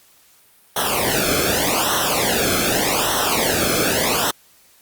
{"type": "noise with flanger", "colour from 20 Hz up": "pink", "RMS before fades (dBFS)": -19, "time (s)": [0.76, 4.31], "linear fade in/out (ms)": 5, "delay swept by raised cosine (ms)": [0.42, 1.07], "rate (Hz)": 0.84, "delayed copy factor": -1, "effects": ["white hiss -53 dBFS RMS until 4.81 s", "Opus 48 kbps"]}